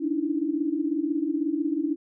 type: tone cluster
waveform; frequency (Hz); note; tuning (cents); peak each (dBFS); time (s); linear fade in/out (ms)
sine; 286.2 / 302.4 / 328.4; D4 / D#4 / E4; -45 / -49 / -6; -28; 0-1.96; 20
effects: none